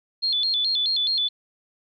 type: tone with vibrato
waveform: sine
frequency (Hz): 3836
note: A#7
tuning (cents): +49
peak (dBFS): -20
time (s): 0.22-1.29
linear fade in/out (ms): 20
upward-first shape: square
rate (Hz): 4.7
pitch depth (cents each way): 170
effects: none